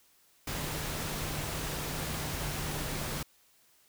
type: tone in noise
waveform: sine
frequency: 150.2 Hz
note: D3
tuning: 39 cents sharp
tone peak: -41 dBFS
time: 0.47-3.23 s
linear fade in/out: 5 ms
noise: pink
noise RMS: -36 dBFS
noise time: 0.47-3.23 s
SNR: -8 dB
effects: white hiss -65 dBFS RMS until 3.88 s